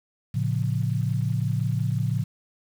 sine chord, A augmented, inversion none, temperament equal with one note detuned, 112.83 / 138.59 / 174.61 Hz, A2 / C#3 / E#3, +44 / 0 / 0 cents, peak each -25 / -26 / -30 dBFS, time 0.34-2.24 s, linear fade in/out 10 ms, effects 8-bit

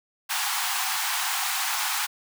pink high-pass noise, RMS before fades -27 dBFS, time 0.29-2.07 s, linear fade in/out 20 ms, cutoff 750 Hz, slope 96 dB/octave, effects none

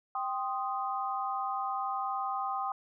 sine chord, C minor, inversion second, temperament equal, 784 / 1046.5 / 1244.5 Hz, G5 / C6 / Eb6, 0 / 0 / 0 cents, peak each -34 / -37 / -35 dBFS, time 0.15-2.72 s, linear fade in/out 2 ms, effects none

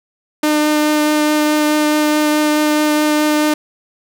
sawtooth tone with vibrato, 302.1 Hz, D4, 49 cents sharp, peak -8 dBFS, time 0.43-3.54 s, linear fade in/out 5 ms, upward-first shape triangle, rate 4.7 Hz, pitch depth 10 cents each way, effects none

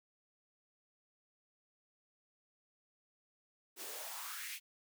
white noise with high-pass filter sweep, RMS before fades -45 dBFS, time 3.76-4.6 s, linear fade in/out 50 ms, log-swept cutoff 320 to 2700 Hz, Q 3.5, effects none

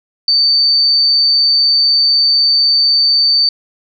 sine tone, 4572 Hz, D8, 47 cents flat, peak -8 dBFS, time 0.28-3.49 s, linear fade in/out 2 ms, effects none

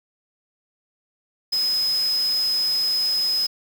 sine tone in noise, 5070 Hz, D#8, 32 cents sharp, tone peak -19 dBFS, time 1.52-3.47 s, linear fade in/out 10 ms, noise white, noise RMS -36 dBFS, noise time 1.52-3.47 s, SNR +14 dB, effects none

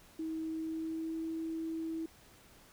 sine tone with pitch glide, 320 to 324.3 Hz, D#4 to E4, +49 to -28 cents, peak -35 dBFS, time 0.19-2.06 s, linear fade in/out 5 ms, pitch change +23 cents, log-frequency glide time 0.57-1.24 s, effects pink hiss -60 dBFS RMS until 2.72 s

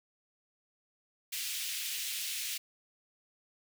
pink high-pass noise, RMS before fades -37 dBFS, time 1.32-2.58 s, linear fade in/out 10 ms, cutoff 2400 Hz, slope 24 dB/octave, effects none

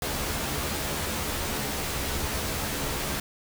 pink noise with comb filter, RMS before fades -30 dBFS, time 0.02-3.2 s, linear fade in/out 2 ms, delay 14 ms, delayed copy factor +0.6, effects none

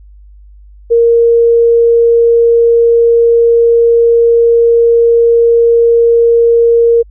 sine tone, 466.2 Hz, A#4, in tune, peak -4 dBFS, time 0.9-7.03 s, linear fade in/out 20 ms, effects added 50 Hz sine -34 dBFS peak until 7.1 s

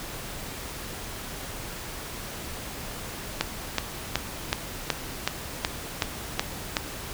click train, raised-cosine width 0.2 ms, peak -5 dBFS, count 10, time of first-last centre 3.41-6.768 s, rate 2.68 Hz, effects pink hiss -37 dBFS RMS until 7.13 s

